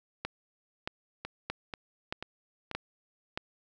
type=two click trains; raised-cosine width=0.3 ms; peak=-17 / -21 dBFS; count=6 / 4; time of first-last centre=0.25-3.375 / 1.25-2.713 s; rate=1.6 / 2.05 Hz; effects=none